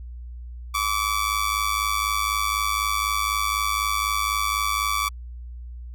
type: tone with amplitude modulation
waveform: sawtooth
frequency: 1150 Hz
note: D6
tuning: 37 cents flat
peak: -15 dBFS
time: 0.74-5.09 s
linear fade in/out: 10 ms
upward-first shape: sine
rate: 104 Hz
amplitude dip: 70%
effects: added 60 Hz sine -34 dBFS peak until 5.94 s